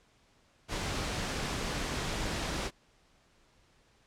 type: noise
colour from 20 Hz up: pink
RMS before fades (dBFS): -34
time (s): 0.68-2.71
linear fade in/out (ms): 50
effects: pink hiss -66 dBFS RMS until 4.06 s + low-pass 7000 Hz 12 dB/octave